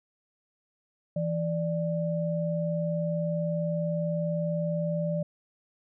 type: tone pair together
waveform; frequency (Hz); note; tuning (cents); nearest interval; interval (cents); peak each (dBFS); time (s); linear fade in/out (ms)
sine; 165.56 / 590; E3 / D5; +8 / +8; octave + minor seventh; 2200; -28 / -30; 1.16-5.23; 5
effects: none